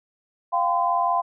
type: chord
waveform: sine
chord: F suspended second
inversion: none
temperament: equal with one note detuned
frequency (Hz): 698.5 / 784 / 1020.8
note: F5 / G5 / C6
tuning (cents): 0 / 0 / -43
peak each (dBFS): -23 / -26 / -22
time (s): 0.52-1.22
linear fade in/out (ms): 20
effects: none